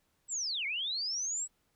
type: linear two-way sweep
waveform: sine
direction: down then up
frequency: 7902 to 2100 to 7902 Hz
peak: -32 dBFS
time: 0.28-1.48 s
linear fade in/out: 50 ms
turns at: 0.66 s
effects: pink hiss -75 dBFS RMS until 1.75 s